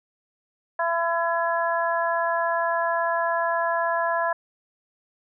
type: harmonic tone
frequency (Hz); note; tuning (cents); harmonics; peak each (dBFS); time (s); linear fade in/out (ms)
336.4; E4; +35; 2 / 3 / 4 / 5; -25 / -25 / -33 / -28; 0.79-4.33; 5
effects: none